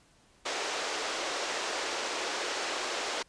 pink band-pass noise, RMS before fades -34 dBFS, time 0.45-3.23 s, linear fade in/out 10 ms, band 380 to 7000 Hz, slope 24 dB/octave, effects pink hiss -63 dBFS RMS until 3.28 s + resampled to 22050 Hz

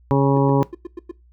harmonic tone, 138.1 Hz, C#3, 6 cents flat, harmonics 1 / 2 / 3 / 4 / 6 / 7 / 8, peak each -17 / -19 / -21 / -24 / -27 / -24 / -34 dBFS, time 0.11-0.63 s, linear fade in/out 0 ms
triangle tone bursts, 349.2 Hz, F4, in tune, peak -25 dBFS, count 7, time 0.36-1.114 s, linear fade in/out 5 ms, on 22 ms, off 100 ms
effects noise-tail reverb RT60 0.2 s tail -18 dB re dry + added 60 Hz sine -49 dBFS peak until 1.32 s

